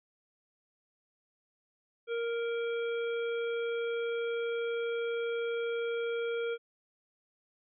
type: harmonic tone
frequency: 466.2 Hz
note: A#4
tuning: in tune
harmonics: 1 / 3 / 5 / 7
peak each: -31 / -41 / -45 / -48 dBFS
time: 2.07-6.58 s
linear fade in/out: 50 ms
effects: none